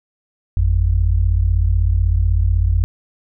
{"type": "tone pair together", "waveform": "sine", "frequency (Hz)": [50.83, 86.9], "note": ["G#1", "F2"], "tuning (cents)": [-37, -8], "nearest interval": "major sixth", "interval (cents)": 929, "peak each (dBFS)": -15, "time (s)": [0.57, 2.84], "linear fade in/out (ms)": 0, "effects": []}